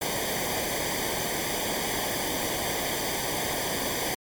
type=noise with comb filter; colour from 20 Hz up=pink; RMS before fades=-29 dBFS; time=0.01-4.15 s; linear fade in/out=10 ms; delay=0.74 ms; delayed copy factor=-0.8; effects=MP3 96 kbps